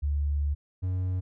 sine / triangle tone pair in turn, 72.3 / 92.17 Hz, D2 / F#2, -27 / -6 cents, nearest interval major third, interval 421 cents, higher second, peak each -24 dBFS, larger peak neither, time 0.02-0.55 / 0.82-1.21 s, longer first, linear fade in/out 20 ms, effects none

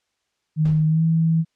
sine tone with pitch glide, 155.56 to 162.82 Hz, D#3 to E3, 0 to -21 cents, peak -15 dBFS, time 0.56-1.45 s, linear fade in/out 50 ms, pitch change +79 cents, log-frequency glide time 0.86-1.03 s
brown noise with exponential decay, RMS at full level -28 dBFS, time 0.65-0.98 s, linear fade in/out 5 ms, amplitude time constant 70 ms
effects white hiss -73 dBFS RMS until 1.55 s + low-pass 6000 Hz 12 dB/octave

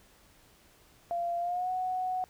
sine tone with pitch glide, 690 to 739.5 Hz, F5 to F#5, -21 to -1 cents, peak -29 dBFS, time 1.11-2.24 s, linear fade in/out 0 ms, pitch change +120 cents, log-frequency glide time 1.39-1.7 s, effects pink hiss -61 dBFS RMS until 2.29 s

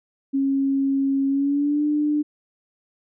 sine tone with pitch glide, 273.1 to 297.8 Hz, C#4 to D4, -26 to +24 cents, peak -18 dBFS, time 0.33-2.23 s, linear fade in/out 20 ms, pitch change +150 cents, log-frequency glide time 1.28-1.84 s, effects none

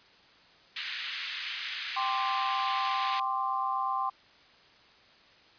white band-pass noise, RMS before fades -37 dBFS, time 0.76-3.2 s, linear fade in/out 5 ms, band 1600 to 3900 Hz, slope 24 dB/octave
sine chord, G suspended fourth, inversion none, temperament equal, 784 / 1046.5 / 1174.7 Hz, G5 / C6 / D6, 0 / 0 / 0 cents, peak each -33 / -30 / -35 dBFS, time 1.96-4.1 s, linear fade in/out 10 ms
effects white hiss -58 dBFS RMS until 5.58 s + resampled to 11025 Hz

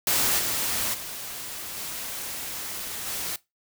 white noise with level steps, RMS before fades -23 / -27 / -36 / -34 / -31 dBFS, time 0.07-3.36 s, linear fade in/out 2 ms, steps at 0.38 / 0.93 / 1.76 / 3.06 s, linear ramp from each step 20 ms, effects noise-tail reverb RT60 0.2 s tail -20 dB re dry

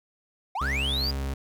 triangle linear sweep, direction up, 698.5 to 4935 Hz, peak -25 dBFS, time 0.55-1.11 s, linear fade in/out 5 ms
40% pulse tone, 68 Hz, C#2, 33 cents flat, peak -27 dBFS, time 0.61-1.34 s, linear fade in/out 5 ms
effects none

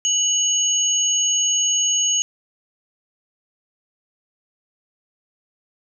sine tone pair together, 2960 / 6580 Hz, F#7 / G#8, 0 / -17 cents, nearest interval octave + major second, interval 1383 cents, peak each -21 / -18 dBFS, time 0.05-2.22 s, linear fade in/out 0 ms, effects none

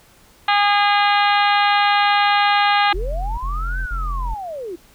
harmonic tone, 408.6 Hz, G#4, 28 cents flat, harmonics 2 / 3 / 4 / 5 / 6 / 7 / 8 / 9 / 10, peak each -16 / -20 / -22 / -24 / -26 / -27 / -28 / -29 / -30 dBFS, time 0.48-2.93 s, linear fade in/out 5 ms
sine linear two-way sweep, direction up then down, 320.5 to 1563 to 320.5 Hz, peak -26 dBFS, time 2.92-4.76 s, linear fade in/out 10 ms, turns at 3.8 s
triangle tone bursts, 43.65 Hz, F1, in tune, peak -19 dBFS, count 3, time 2.94-4.346 s, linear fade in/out 10 ms, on 440 ms, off 43 ms
effects pink hiss -51 dBFS RMS until 4.94 s

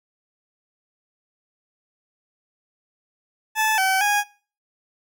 20% pulse tone with pitch steps, 871 / 763 / 824 Hz, A5 / G5 / G#5, -18 / -47 / -14 cents, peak -13 dBFS, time 3.55-4.24 s, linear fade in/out 50 ms, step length 230 ms, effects noise-tail reverb RT60 0.4 s tail -22 dB re dry

